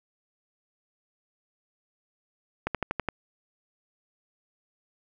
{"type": "slowing click train", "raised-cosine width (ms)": 0.5, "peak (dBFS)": -12, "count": 6, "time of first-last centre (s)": [2.67, 3.087], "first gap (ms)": 77, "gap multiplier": 1.04, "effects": []}